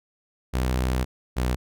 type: tone pair in turn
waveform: sawtooth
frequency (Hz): 63.3 / 62.25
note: B1 / B1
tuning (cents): +43 / +14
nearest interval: unison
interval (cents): 29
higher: first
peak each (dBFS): -18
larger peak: neither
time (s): 0.53-1.05 / 1.36-1.56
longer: first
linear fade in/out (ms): 20
effects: none